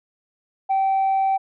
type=tone; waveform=sine; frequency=774 Hz; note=G5; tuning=22 cents flat; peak=-15 dBFS; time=0.69-1.38 s; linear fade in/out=20 ms; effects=tanh soft clip ceiling -15 dBFS